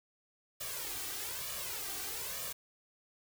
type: noise with flanger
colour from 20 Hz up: white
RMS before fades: -40 dBFS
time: 0.6-2.53 s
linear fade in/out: 10 ms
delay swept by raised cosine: 1.7 to 2.62 ms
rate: 1.1 Hz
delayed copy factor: +0.75
effects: none